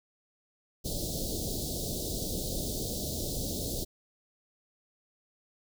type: band-stop noise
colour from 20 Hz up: pink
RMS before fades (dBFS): -34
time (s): 0.84-3.85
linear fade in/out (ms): 20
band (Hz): 650 to 3700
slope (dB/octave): 48
effects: none